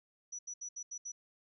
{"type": "tone bursts at uneven times", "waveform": "sine", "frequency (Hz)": 5900, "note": "F#8", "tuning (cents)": -6, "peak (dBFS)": -40, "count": 6, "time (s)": [[0.32, 0.39], [0.47, 0.54], [0.61, 0.69], [0.76, 0.83], [0.91, 0.98], [1.05, 1.12]], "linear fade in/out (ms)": 10, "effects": []}